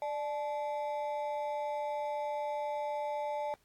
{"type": "ring-modulated tone", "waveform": "triangle", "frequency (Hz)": 729, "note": "F#5", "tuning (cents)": -26, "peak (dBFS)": -28, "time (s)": [0.02, 3.54], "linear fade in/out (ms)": 0, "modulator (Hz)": 136, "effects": ["pink hiss -71 dBFS RMS until 3.64 s", "AAC 64 kbps"]}